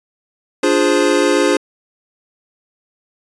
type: chord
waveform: square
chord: D half-diminished seventh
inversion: none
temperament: equal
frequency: 293.7 / 349.2 / 415.3 / 523.3 Hz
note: D4 / F4 / Ab4 / C5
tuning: 0 / 0 / 0 / 0 cents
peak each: -18 dBFS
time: 0.63-1.57 s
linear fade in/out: 5 ms
effects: resampled to 22050 Hz